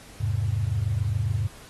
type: chord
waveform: sine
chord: E augmented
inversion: none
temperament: equal with one note detuned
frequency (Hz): 83.08 / 103.83 / 130.81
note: E2 / G#2 / B#2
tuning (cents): +14 / 0 / 0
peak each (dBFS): -30 / -24 / -30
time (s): 0.2-1.48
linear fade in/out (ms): 10
effects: pink hiss -48 dBFS RMS until 1.69 s + AAC 32 kbps